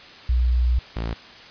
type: tone pair in turn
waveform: sine / sawtooth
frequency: 61.1 / 56.67 Hz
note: B1 / A#1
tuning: -18 / -48 cents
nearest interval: minor second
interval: 130 cents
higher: first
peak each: -16 / -21 dBFS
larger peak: first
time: 0.29-0.79 / 0.96-1.14 s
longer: first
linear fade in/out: 5 ms
effects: white hiss -43 dBFS RMS until 1.5 s + resampled to 11025 Hz